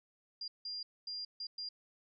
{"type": "tone bursts at uneven times", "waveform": "sine", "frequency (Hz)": 4800, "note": "D8", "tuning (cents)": 37, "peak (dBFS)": -39, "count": 5, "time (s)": [[0.41, 0.48], [0.65, 0.83], [1.07, 1.25], [1.4, 1.47], [1.58, 1.69]], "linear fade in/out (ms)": 5, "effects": []}